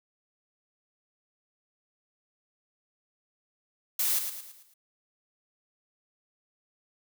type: noise with echo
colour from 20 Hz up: blue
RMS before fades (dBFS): -27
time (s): 3.99-4.19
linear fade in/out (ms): 5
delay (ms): 110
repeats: 5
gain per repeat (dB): -7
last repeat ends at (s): 4.74
effects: none